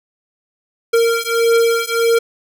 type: beating tone pair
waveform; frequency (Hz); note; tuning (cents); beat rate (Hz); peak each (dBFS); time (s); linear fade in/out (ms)
square; 461.4 / 463; A#4 / A#4; -18 / -12; 1.6; -16; 0.93-2.19; 10
effects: none

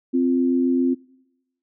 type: tone pair together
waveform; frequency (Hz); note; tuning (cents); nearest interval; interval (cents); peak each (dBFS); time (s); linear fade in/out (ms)
sine; 260.7 / 348; C4 / F4; -6 / -6; perfect fourth; 500; -17 / -23; 0.13-0.95; 20
effects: noise-tail reverb RT60 0.9 s tail -24 dB re dry

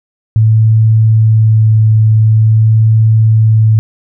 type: tone with vibrato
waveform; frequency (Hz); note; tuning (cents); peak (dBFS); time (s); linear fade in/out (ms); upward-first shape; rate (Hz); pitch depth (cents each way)
sine; 110; A2; 0; -4; 0.36-3.79; 0; sine; 0.47; 10
effects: none

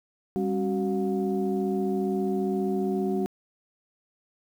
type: tone cluster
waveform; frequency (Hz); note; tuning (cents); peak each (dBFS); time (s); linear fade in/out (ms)
sine; 197.7 / 272.6 / 374.9 / 716; G3 / C#4 / F#4 / F5; +15 / -29 / +23 / +43; -27 / -32 / -27 / -36; 0.36-3.26; 0
effects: tanh soft clip ceiling -14 dBFS + 9-bit

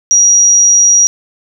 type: tone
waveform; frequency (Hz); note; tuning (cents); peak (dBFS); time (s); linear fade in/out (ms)
sine; 5750; F8; +50; -4; 0.11-1.07; 0
effects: none

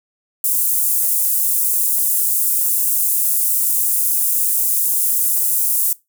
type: high-pass noise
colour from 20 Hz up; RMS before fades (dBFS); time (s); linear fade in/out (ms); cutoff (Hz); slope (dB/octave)
pink; -17; 0.44-5.93; 2; 9500; 24
effects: noise-tail reverb RT60 0.2 s tail -20 dB re dry

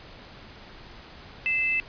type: tone pair together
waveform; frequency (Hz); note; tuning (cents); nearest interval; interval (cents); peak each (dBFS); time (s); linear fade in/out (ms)
sine; 2061 / 2637; C7 / E7; -27 / 0; major third; 427; -30 / -23; 1.46-1.8; 0
effects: pink hiss -46 dBFS RMS until 1.88 s + resampled to 11025 Hz

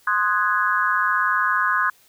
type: chord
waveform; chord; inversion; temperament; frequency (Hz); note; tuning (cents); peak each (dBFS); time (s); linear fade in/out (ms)
sine; Ab dominant seventh; first; equal; 1046.5 / 1244.5 / 1480 / 1661.2; C6 / Eb6 / Gb6 / Ab6; 0 / 0 / 0 / 0; -23; 0.07-1.9; 5
effects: white hiss -56 dBFS RMS until 2.08 s

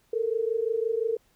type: tone pair together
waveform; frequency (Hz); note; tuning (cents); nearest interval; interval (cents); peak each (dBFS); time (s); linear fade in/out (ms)
sine; 440 / 465.8; A4 / A#4; 0 / -1; minor second; 99; -27; 0.13-1.17; 5
effects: pink hiss -66 dBFS RMS until 1.35 s

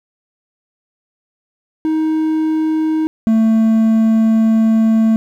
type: tone pair in turn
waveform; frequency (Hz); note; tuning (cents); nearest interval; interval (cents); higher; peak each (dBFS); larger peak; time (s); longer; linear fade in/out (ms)
triangle; 314.7 / 222.5; D#4 / A3; +20 / +20; tritone; 600; first; -11 / -7; second; 1.85-3.07 / 3.27-5.16; second; 0
effects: 8-bit

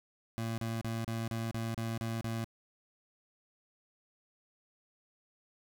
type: tone bursts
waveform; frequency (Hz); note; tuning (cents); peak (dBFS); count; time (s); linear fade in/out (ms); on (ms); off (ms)
25% pulse; 113.8; A#2; -41; -30; 9; 0.38-2.444; 0; 200; 33
effects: none

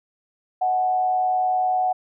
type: tone with frequency modulation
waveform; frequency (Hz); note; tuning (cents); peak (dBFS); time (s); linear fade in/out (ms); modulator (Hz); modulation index
sine; 740; F#5; 0; -18; 0.61-1.93; 10; 110; 0.37
effects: none

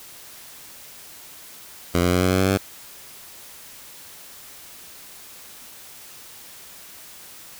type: tone with pitch steps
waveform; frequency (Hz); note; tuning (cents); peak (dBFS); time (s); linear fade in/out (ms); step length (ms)
10% pulse; 87.31 / 88.84 / 90.39 / 91.97 / 93.58 / 95.21 / 96.88; F2 / F2 / F#2 / F#2 / F#2 / G2 / G2; 0 / +30 / -40 / -10 / +20 / -50 / -20; -9; 1.94-2.577; 10; 91
effects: white hiss -43 dBFS RMS until 7.59 s

